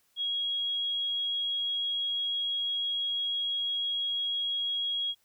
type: tone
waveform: sine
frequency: 3302 Hz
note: G#7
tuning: 11 cents flat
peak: -28 dBFS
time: 0.16-5.15 s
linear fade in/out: 50 ms
effects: white hiss -70 dBFS RMS until 5.24 s